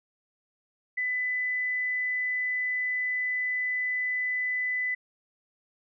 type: tone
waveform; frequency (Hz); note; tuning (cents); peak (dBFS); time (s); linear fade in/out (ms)
sine; 2000; B6; +21; -26; 0.97-4.95; 10
effects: none